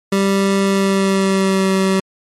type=tone with pitch glide; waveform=25% pulse; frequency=196 to 191.3 Hz; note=G3 to G3; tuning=0 to -42 cents; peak=-9 dBFS; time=0.12-2 s; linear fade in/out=5 ms; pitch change=-42 cents; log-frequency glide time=0.65-1.7 s; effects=low-pass 11000 Hz 12 dB/octave + MP3 64 kbps